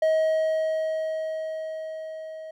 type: tone with level ramp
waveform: triangle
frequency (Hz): 634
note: D#5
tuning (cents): +32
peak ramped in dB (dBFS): -16 to -34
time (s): 0.02-2.51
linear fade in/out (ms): 5
effects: none

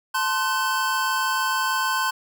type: chord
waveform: square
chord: F# diminished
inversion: first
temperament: equal with one note detuned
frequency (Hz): 880 / 1046.5 / 1519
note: A5 / C6 / F#6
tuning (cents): 0 / 0 / +45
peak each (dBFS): -29 / -25 / -26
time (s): 0.14-2.11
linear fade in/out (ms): 10
effects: none

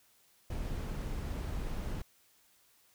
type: noise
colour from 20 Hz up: brown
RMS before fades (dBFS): -37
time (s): 0.5-2.02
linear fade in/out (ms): 5
effects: white hiss -67 dBFS RMS until 2.94 s

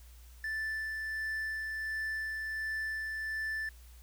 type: tone with tremolo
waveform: triangle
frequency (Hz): 1760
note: A6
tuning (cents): 0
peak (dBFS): -31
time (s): 0.44-3.69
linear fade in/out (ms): 2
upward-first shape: sine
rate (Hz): 1.4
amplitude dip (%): 25
effects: added 60 Hz sine -51 dBFS peak until 4.02 s + white hiss -62 dBFS RMS until 4.02 s

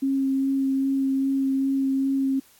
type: tone with vibrato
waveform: sine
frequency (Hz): 270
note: C#4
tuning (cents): -45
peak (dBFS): -20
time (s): 0.02-2.4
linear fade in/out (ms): 10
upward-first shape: sine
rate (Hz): 2.5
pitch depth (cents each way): 11
effects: white hiss -56 dBFS RMS until 2.59 s + AAC 64 kbps

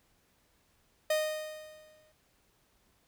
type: tone with exponential decay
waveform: 45% pulse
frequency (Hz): 618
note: D#5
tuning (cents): -12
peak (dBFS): -25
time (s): 1.1-2.12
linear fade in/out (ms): 5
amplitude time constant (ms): 220
effects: pink hiss -70 dBFS RMS until 3.07 s

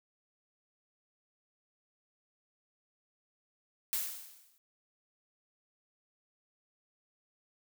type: noise with exponential decay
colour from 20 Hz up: blue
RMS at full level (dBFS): -31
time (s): 3.93-4.58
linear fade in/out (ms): 0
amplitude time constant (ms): 140
effects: none

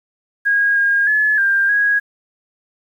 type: tone with pitch steps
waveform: sine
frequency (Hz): 1637 / 1623 / 1712 / 1593 / 1653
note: G#6 / G#6 / A6 / G6 / G#6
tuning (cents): -25 / -40 / -48 / +27 / -9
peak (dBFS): -12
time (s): 0.45-2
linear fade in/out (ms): 20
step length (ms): 310
effects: 8-bit

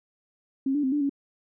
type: tone with pitch steps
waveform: sine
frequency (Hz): 269.6 / 292.1 / 262.3 / 293.4 / 279.7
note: C#4 / D4 / C4 / D4 / C#4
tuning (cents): -48 / -9 / +4 / -2 / +16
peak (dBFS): -22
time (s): 0.66-1.095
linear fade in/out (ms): 5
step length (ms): 87
effects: none

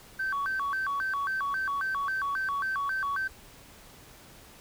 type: tone with vibrato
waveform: sine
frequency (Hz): 1318.5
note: E6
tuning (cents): 0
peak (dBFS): -26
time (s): 0.19-3.28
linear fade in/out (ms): 10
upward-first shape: square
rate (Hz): 3.7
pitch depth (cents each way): 280
effects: tanh soft clip ceiling -25 dBFS + pink hiss -52 dBFS RMS until 4.6 s

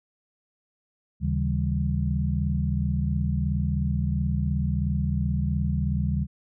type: tone cluster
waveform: sine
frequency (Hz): 75.5 / 137.1 / 160 / 196.2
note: D2 / C#3 / D#3 / G3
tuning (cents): +48 / -19 / +49 / +2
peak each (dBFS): -26 / -28 / -30 / -29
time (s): 1.2-6.27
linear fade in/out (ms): 50
effects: none

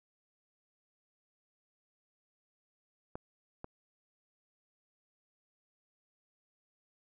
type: clicks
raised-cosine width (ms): 1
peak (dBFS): -26 / -28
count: 2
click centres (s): 3.155 / 3.644
effects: none

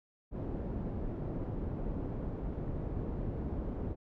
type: low-pass noise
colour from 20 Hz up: pink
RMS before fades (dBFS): -37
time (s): 0.31-3.96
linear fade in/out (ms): 50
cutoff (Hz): 440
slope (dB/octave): 12
effects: none

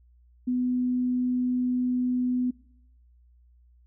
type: tone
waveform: sine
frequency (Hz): 249.8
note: B3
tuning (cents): +20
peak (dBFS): -23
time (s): 0.47-2.51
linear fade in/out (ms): 10
effects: noise-tail reverb RT60 0.8 s tail -23 dB re dry + added 60 Hz sine -55 dBFS peak until 3.86 s

